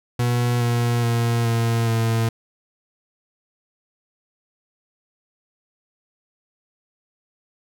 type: tone with pitch steps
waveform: 40% pulse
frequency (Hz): 121.1 / 119.23 / 117.38 / 115.56 / 113.78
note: B2 / A#2 / A#2 / A#2 / A#2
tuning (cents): -34 / +39 / +12 / -15 / -42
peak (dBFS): -17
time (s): 0.19-2.29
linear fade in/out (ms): 5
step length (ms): 420
effects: none